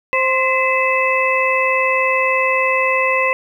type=harmonic tone with a mistuned harmonic; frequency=523.3 Hz; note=C5; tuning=in tune; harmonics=1 / 2 / 4 / 5; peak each=-19 / -19 / -19 / -19 dBFS; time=0.13-3.33 s; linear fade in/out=0 ms; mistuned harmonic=4; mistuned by=-53 cents; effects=8-bit